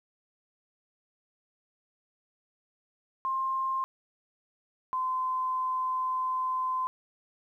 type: tone pair in turn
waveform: sine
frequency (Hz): 1058 / 1029.7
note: C6 / C6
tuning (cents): +19 / -28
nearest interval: unison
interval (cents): 47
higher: first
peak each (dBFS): -27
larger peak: neither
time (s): 3.25-3.84 / 4.93-6.87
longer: second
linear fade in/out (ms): 0
effects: 11-bit